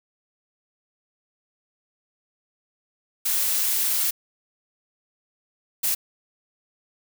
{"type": "noise bursts at uneven times", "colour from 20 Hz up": "blue", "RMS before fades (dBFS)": -23, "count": 2, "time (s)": [[3.25, 4.11], [5.83, 5.95]], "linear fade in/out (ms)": 10, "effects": []}